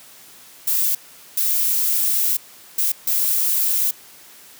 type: noise bursts at uneven times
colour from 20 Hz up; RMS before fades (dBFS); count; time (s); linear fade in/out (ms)
violet; -19; 4; 0.67-0.95 / 1.37-2.37 / 2.78-2.92 / 3.07-3.91; 5
effects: white hiss -45 dBFS RMS until 4.59 s + high-pass 100 Hz 12 dB/octave